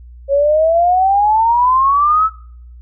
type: exponential sweep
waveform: sine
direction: up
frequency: 547 to 1318.5 Hz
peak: -9 dBFS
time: 0.28-2.3 s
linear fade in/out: 50 ms
effects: noise-tail reverb RT60 0.6 s tail -22 dB re dry + added 60 Hz sine -34 dBFS peak until 2.81 s